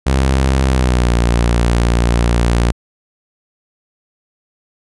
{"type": "tone with pitch glide", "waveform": "sawtooth", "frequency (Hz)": [66.3, 58.73], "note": ["C2", "A#1"], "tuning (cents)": [23, 14], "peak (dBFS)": -7, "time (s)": [0.06, 2.72], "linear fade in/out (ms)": 10, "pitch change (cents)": -209, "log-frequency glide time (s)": [0.65, 1.14], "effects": ["resampled to 24000 Hz"]}